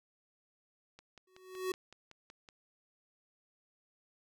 click train, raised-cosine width 0.2 ms, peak -36 dBFS, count 9, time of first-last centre 0.99-2.488 s, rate 5.34 Hz
square tone with exponential growth, 372.3 Hz, F#4, 11 cents sharp, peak -31 dBFS, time 1.27-1.72 s, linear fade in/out 5 ms, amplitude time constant 97 ms
effects none

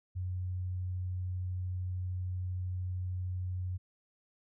sine tone, 91.3 Hz, F#2, 23 cents flat, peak -33 dBFS, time 0.15-3.78 s, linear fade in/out 20 ms, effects none

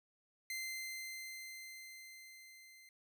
sawtooth tone with level ramp, 2078 Hz, C7, 12 cents flat, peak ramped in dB -36 to -55 dBFS, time 0.5-2.89 s, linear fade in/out 2 ms, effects none

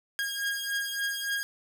sawtooth beating tone pair, 1628 / 1631.5 Hz, G#6 / G#6, -35 / -31 cents, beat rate 3.5 Hz, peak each -28 / -30 dBFS, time 0.19-1.43 s, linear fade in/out 0 ms, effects none

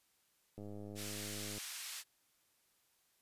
click train, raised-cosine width 2 ms, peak -36 dBFS, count 104, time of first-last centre 0.58-1.58 s, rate 103 Hz
white band-pass noise, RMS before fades -46 dBFS, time 0.95-2.04 s, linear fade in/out 50 ms, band 1500 to 9700 Hz, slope 12 dB/octave
effects white hiss -75 dBFS RMS until 3.21 s + resampled to 32000 Hz

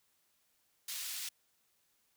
pink high-pass noise, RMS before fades -41 dBFS, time 0.88-1.29 s, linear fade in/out 5 ms, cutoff 3200 Hz, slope 12 dB/octave, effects white hiss -75 dBFS RMS until 2.16 s

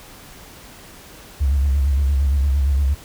sine tone with vibrato, 69.3 Hz, C#2, in tune, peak -13 dBFS, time 1.4-2.95 s, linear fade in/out 20 ms, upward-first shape square, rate 8.7 Hz, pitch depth 66 cents each way, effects tanh soft clip ceiling -11 dBFS + pink hiss -42 dBFS RMS until 3.04 s

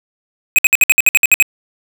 square tone bursts, 2525 Hz, D#7, 25 cents sharp, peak -6 dBFS, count 11, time 0.56-1.425 s, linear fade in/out 0 ms, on 25 ms, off 59 ms, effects none

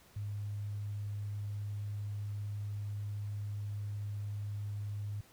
sine tone, 102.9 Hz, G#2, 16 cents flat, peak -36 dBFS, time 0.16-5.21 s, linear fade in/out 5 ms, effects pink hiss -62 dBFS RMS until 5.32 s

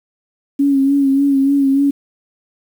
sine tone with vibrato, 276.2 Hz, C#4, 6 cents flat, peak -10 dBFS, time 0.59-1.91 s, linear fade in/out 10 ms, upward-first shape sine, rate 3.4 Hz, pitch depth 39 cents each way, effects 7-bit

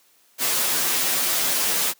white noise with comb filter, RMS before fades -22 dBFS, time 0.38-1.94 s, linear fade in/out 50 ms, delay 9.9 ms, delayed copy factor -1, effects white hiss -59 dBFS RMS until 1.99 s + high-pass 200 Hz 12 dB/octave

